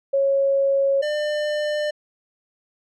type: tone pair in turn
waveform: sine / square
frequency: 550 / 598.9 Hz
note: C#5 / D5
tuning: -14 / +34 cents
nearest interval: minor second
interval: 148 cents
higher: second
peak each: -16 / -22 dBFS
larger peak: first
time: 0.13-1.02 / 1.02-1.91 s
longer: neither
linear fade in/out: 10 ms
effects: low-pass 5000 Hz 12 dB/octave